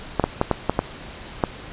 clicks, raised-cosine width 1 ms, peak -3 dBFS, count 7, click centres 0.197 / 0.24 / 0.414 / 0.513 / 0.696 / 0.791 / 1.438 s, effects pink hiss -38 dBFS RMS until 1.72 s + resampled to 8000 Hz

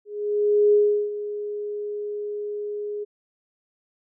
sine tone with ADSR envelope, 415.3 Hz, G#4, in tune, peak -13 dBFS, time 0.05-3.05 s, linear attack 680 ms, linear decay 370 ms, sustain -14 dB, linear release 21 ms, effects none

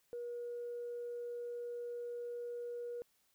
sine tone, 479.4 Hz, A#4, 48 cents sharp, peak -39 dBFS, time 0.13-3.02 s, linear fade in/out 0 ms, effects tanh soft clip ceiling -36 dBFS + white hiss -75 dBFS RMS until 3.34 s

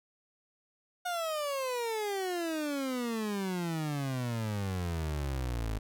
30% pulse exponential sweep, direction down, 726 to 51.9 Hz, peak -29 dBFS, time 1.05-5.79 s, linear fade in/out 10 ms, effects none

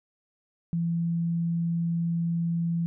sine tone, 168.5 Hz, E3, 38 cents sharp, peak -24 dBFS, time 0.73-2.86 s, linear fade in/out 0 ms, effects none

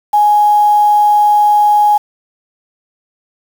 sine tone with quantisation, 834 Hz, G#5, 7 cents sharp, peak -6 dBFS, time 0.13-1.98 s, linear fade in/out 10 ms, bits 5, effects none

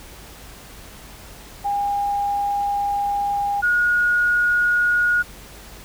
sine tone pair in turn, 810 / 1443.3 Hz, G#5 / F#6, -43 / -43 cents, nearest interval minor seventh, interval 1000 cents, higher second, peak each -19 / -15 dBFS, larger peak second, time 1.64-3.62 / 3.62-5.23 s, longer first, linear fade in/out 20 ms, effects added 50 Hz sine -44 dBFS peak until 5.84 s + pink hiss -42 dBFS RMS until 5.84 s

